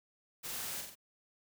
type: noise with echo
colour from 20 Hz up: white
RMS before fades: -42 dBFS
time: 0.43-0.82 s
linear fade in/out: 20 ms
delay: 45 ms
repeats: 3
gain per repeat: -4 dB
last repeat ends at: 0.955 s
effects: none